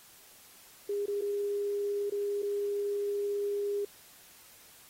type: tone with dropouts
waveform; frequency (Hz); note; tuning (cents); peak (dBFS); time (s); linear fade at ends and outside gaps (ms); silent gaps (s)
sine; 406.9; G#4; -35; -29; 0.89-3.85; 5; 1.059-1.08 / 1.212-1.219 / 2.099-2.12 / 2.422-2.428
effects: white hiss -56 dBFS RMS until 4.89 s + AAC 48 kbps